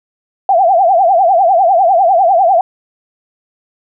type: tone with vibrato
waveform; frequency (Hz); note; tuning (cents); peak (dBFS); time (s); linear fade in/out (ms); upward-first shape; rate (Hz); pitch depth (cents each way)
sine; 726; F#5; -33; -6; 0.49-2.61; 2; triangle; 10; 210
effects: none